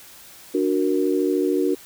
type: chord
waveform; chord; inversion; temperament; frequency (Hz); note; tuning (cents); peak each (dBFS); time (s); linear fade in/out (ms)
sine; D augmented; none; equal with one note detuned; 293.7 / 367.4 / 466.2; D4 / F#4 / A#4; 0 / -12 / 0; -22 / -21 / -25; 0.54-1.75; 10
effects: white hiss -45 dBFS RMS until 1.85 s